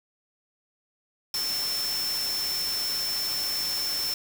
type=tone in noise; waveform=sine; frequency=5350 Hz; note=E8; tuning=25 cents sharp; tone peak=-27 dBFS; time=1.34-4.14 s; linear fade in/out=2 ms; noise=white; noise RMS=-34 dBFS; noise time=1.34-4.14 s; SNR=+4 dB; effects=none